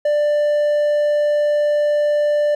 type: tone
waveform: triangle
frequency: 591 Hz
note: D5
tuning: 11 cents sharp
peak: -12 dBFS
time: 0.05-2.55 s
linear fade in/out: 5 ms
effects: none